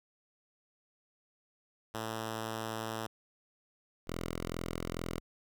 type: tone pair in turn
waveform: 5% pulse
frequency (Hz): 111.4 / 42.32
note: A2 / E1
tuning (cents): +22 / +46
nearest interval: octave + perfect fourth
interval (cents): 1676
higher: first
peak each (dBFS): -25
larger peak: neither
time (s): 1.94-3.07 / 4.07-5.2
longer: neither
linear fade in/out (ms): 10
effects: none